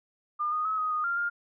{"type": "tone with pitch steps", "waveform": "sine", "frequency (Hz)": [1206, 1235, 1285, 1253, 1235, 1390, 1407], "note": ["D6", "D#6", "E6", "D#6", "D#6", "F6", "F6"], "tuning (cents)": [46, -13, -45, 12, -13, -9, 12], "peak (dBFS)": -26, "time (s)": [0.39, 1.3], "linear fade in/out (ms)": 20, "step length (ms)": 130, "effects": []}